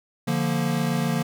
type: chord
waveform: square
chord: Bb major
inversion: first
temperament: equal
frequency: 146.83 / 174.61 / 233.1 Hz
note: D3 / F3 / Bb3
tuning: 0 / 0 / 0 cents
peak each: -27 dBFS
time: 0.27-1.23 s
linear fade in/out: 10 ms
effects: none